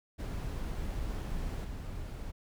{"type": "noise with level steps", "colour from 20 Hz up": "brown", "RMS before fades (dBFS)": [-36, -40], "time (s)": [0.18, 2.32], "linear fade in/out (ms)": 20, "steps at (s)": 1.64, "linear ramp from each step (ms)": 5, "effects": []}